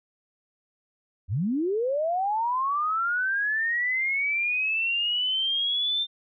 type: linear sweep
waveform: sine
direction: up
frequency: 74.5 to 3606 Hz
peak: -23 dBFS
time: 1.28-6.07 s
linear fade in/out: 50 ms
effects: none